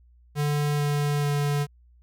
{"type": "tone with pitch steps", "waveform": "square", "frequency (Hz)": [146.83, 145.82, 144.81], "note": ["D3", "D3", "D3"], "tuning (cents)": [0, -12, -24], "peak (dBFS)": -23, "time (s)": [0.35, 1.67], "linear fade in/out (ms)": 50, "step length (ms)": 440, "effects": ["added 60 Hz sine -53 dBFS peak until 2.02 s"]}